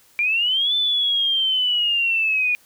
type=linear two-way sweep; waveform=sine; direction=up then down; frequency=2349 to 3535 to 2442 Hz; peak=-17 dBFS; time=0.19-2.55 s; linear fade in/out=0 ms; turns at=0.75 s; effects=white hiss -55 dBFS RMS until 2.65 s